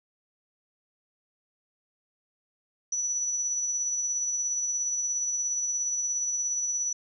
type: tone with tremolo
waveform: sine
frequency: 5920 Hz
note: F#8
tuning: in tune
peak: -25 dBFS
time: 2.92-6.93 s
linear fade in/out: 5 ms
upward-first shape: sine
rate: 17 Hz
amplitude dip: 30%
effects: none